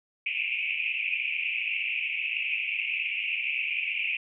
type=band-pass noise; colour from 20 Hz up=white; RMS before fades=-30 dBFS; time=0.26-4.17 s; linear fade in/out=5 ms; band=2300 to 2700 Hz; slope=96 dB/octave; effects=none